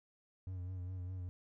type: tone with vibrato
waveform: triangle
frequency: 91.4 Hz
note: F#2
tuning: 21 cents flat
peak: -38 dBFS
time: 0.47-1.29 s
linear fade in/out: 0 ms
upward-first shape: sine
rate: 4.9 Hz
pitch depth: 44 cents each way
effects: none